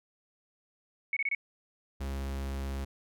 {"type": "tone bursts", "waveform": "sine", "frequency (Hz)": 2214, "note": "C#7", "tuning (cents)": -3, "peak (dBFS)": -27, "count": 4, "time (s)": [1.13, 1.349], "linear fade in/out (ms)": 2, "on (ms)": 36, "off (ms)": 25}
{"type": "tone with vibrato", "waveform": "45% pulse", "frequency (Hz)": 68, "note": "C#2", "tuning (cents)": -33, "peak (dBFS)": -33, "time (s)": [2, 2.85], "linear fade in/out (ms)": 10, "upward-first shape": "sine", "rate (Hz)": 19, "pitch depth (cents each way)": 9}
{"effects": []}